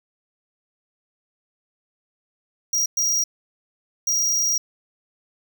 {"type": "tone bursts at uneven times", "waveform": "square", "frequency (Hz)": 5710, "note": "F8", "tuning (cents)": 37, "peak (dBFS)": -19, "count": 3, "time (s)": [[2.73, 2.86], [2.97, 3.24], [4.07, 4.58]], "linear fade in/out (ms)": 5, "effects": []}